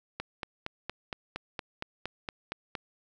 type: click train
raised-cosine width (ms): 0.3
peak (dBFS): -18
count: 12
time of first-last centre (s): 0.2-2.752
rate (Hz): 4.31
effects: none